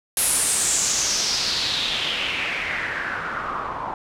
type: noise with low-pass filter sweep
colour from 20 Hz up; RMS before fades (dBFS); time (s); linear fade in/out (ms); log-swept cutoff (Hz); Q
white; -24; 0.17-3.94; 2; 11000 to 930; 4.1
effects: none

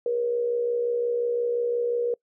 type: tone with amplitude modulation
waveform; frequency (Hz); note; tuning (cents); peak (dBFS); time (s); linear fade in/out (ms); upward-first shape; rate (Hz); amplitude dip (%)
sine; 477.8; A#4; +43; -20; 0.06-2.14; 2; sine; 65.7; 50
effects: noise-tail reverb RT60 0.1 s tail -26 dB re dry

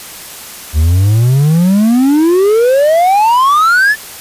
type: exponential sweep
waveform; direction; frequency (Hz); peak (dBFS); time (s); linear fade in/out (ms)
triangle; up; 72.7 to 1783; -4; 0.73-3.96; 50
effects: white hiss -29 dBFS RMS until 4.2 s + resampled to 32000 Hz

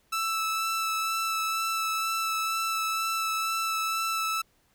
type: tone with vibrato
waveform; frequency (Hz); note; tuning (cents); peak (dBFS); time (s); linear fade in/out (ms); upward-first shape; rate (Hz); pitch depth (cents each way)
sawtooth; 1318.5; E6; 0; -23; 0.12-4.42; 10; sine; 2.1; 12
effects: pink hiss -67 dBFS RMS until 4.74 s

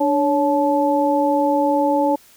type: tone cluster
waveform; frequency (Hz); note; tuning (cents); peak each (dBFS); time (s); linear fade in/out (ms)
sine; 293.8 / 559 / 867; D4 / C#5 / A5; +1 / +14 / -26; -19; 0-2.16; 10
effects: white hiss -50 dBFS RMS until 2.36 s

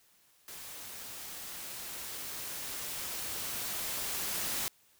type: noise with level ramp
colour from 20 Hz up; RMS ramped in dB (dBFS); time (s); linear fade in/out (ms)
white; -46 to -34; 0.48-4.68; 0
effects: white hiss -66 dBFS RMS until 4.99 s

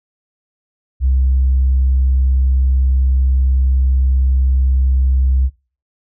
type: tone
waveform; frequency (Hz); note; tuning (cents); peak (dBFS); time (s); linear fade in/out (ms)
sine; 65.41; C2; 0; -9; 1-5.5; 50
effects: noise-tail reverb RT60 0.4 s tail -23 dB re dry + tanh soft clip ceiling -7 dBFS

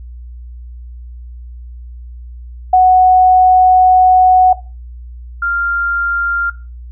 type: tone pair in turn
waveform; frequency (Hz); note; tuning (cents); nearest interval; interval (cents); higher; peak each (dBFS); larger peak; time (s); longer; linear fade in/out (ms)
sine; 740 / 1393.1; F#5 / F6; 0 / -5; major seventh; 1095; second; -4 / -13; first; 2.73-4.53 / 5.42-6.5; first; 5
effects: noise-tail reverb RT60 0.3 s tail -17 dB re dry + added 60 Hz sine -28 dBFS peak until 6.91 s

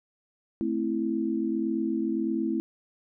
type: chord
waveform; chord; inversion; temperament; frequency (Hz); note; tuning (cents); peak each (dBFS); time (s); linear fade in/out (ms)
sine; A minor; none; equal; 220 / 261.6 / 329.6; A3 / C4 / E4; 0 / 0 / 0; -30 / -31 / -28; 0.61-2.6; 0
effects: none

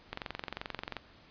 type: click train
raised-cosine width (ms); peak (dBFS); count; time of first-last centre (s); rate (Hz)
0.3; -20; 20; 0.13-0.967; 22.7
effects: pink hiss -58 dBFS RMS until 1.3 s + resampled to 11025 Hz

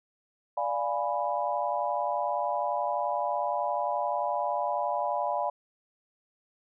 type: chord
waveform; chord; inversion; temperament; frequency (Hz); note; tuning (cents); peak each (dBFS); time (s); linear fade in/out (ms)
sine; D diminished seventh; none; equal; 587.3 / 698.5 / 830.6 / 987.8; D5 / F5 / Ab5 / Cb6; 0 / 0 / 0 / 0; -32; 0.57-5.5; 5
effects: none

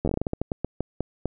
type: slowing click train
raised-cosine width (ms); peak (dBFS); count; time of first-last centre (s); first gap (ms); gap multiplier
2; -12; 16; 0.05-1.257; 11; 1.25
effects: none

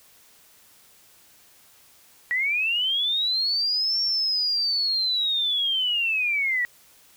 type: linear two-way sweep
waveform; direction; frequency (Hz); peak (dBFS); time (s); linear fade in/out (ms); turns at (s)
sine; up then down; 1906 to 5500 to 1906; -21; 2.31-6.65; 0; 4.01
effects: white hiss -55 dBFS RMS until 7.16 s

